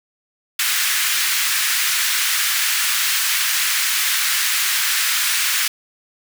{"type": "high-pass noise", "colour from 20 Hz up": "pink", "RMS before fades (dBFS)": -19, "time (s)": [0.59, 5.68], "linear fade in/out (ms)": 5, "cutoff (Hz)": 1500, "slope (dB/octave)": 24, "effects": []}